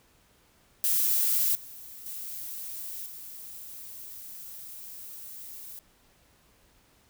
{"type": "noise with level steps", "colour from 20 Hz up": "violet", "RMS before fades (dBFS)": [-25, -45, -38, -43], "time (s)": [0.84, 5.79], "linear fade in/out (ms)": 0, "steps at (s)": [1.55, 2.06, 3.06], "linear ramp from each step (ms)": 2, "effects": ["pink hiss -63 dBFS RMS until 7.09 s"]}